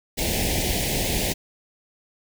pink band-stop noise, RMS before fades -24 dBFS, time 0.17-1.34 s, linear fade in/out 20 ms, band 820 to 1900 Hz, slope 48 dB/octave, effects none

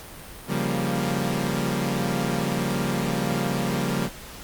sawtooth chord, G half-diminished seventh, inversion second, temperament equal, 138.59 / 174.61 / 196 / 233.1 Hz, Db3 / F3 / G3 / Bb3, 0 / 0 / 0 / 0 cents, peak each -25 dBFS, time 0.47-4.1 s, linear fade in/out 50 ms, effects pink hiss -41 dBFS RMS until 4.43 s + Opus 48 kbps

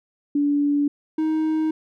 sine / triangle tone pair in turn, 288.5 / 314.1 Hz, D4 / D#4, -31 / +16 cents, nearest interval minor second, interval 147 cents, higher second, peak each -17 dBFS, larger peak neither, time 0.35-0.88 / 1.18-1.71 s, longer neither, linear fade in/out 5 ms, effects none

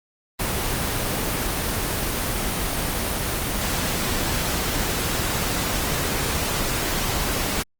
pink noise, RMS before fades -24 dBFS, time 0.39-7.63 s, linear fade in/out 10 ms, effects Opus 24 kbps

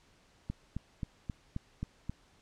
click train, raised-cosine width 5 ms, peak -23 dBFS, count 7, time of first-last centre 0.5-2.096 s, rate 3.76 Hz, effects pink hiss -65 dBFS RMS until 2.41 s + low-pass 7000 Hz 12 dB/octave

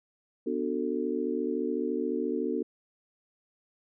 sine chord, B minor seventh, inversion none, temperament just, 246.9 / 296.3 / 370.4 / 444.5 Hz, B3 / D4 / F#4 / A4, 0 / +15 / +2 / +18 cents, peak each -33 dBFS, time 0.46-2.63 s, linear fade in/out 10 ms, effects none

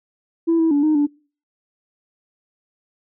sine tone with pitch steps, 331.9 / 325.3 / 287.6 / 308.4 / 291.1 Hz, E4 / E4 / D4 / D#4 / D4, +12 / -23 / -36 / -15 / -15 cents, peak -12 dBFS, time 0.47-1.07 s, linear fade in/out 20 ms, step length 120 ms, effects noise-tail reverb RT60 0.4 s tail -26 dB re dry + tanh soft clip ceiling -11 dBFS

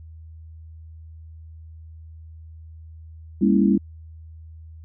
sine chord, G diminished seventh, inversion none, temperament equal with one note detuned, 200.5 / 233.1 / 277.2 / 329.6 Hz, G3 / Bb3 / Db4 / Fb4, +39 / 0 / 0 / 0 cents, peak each -17 / -22 / -22 / -22 dBFS, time 3.41-3.78 s, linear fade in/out 10 ms, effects added 80 Hz sine -39 dBFS peak until 4.84 s

